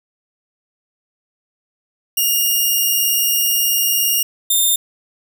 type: tone pair in turn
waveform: 5% pulse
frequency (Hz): 2837 / 3619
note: F7 / A7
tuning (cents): +27 / +48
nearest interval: major third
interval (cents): 421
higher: second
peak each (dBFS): -5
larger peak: neither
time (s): 2.17-4.23 / 4.5-4.76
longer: first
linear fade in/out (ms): 5
effects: none